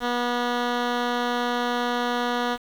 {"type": "tone with low-pass filter", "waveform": "10% pulse", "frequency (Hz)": 242.5, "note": "B3", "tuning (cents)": -31, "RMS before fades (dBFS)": -25, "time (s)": [0, 2.58], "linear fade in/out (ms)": 50, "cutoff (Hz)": 3600, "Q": 1, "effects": ["7-bit"]}